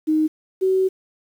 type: tone pair in turn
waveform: sine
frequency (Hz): 311.1 / 378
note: D#4 / F#4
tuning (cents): 0 / +37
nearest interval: minor third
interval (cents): 337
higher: second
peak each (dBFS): -15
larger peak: neither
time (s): 0.07-0.28 / 0.61-0.89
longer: second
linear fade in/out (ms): 20
effects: 8-bit